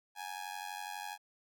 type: tone with amplitude modulation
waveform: sawtooth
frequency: 830.6 Hz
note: G#5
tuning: in tune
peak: -33 dBFS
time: 0.15-1.18 s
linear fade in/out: 50 ms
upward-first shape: sine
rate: 92.1 Hz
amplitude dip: 85%
effects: none